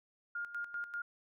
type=tone with tremolo; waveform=sine; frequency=1414 Hz; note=F6; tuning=21 cents sharp; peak=-36 dBFS; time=0.35-1.02 s; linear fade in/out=5 ms; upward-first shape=square; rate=5.1 Hz; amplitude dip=70%; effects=none